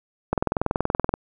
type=click train; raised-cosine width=1 ms; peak=-7 dBFS; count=18; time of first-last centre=0.33-1.14 s; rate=21 Hz; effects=none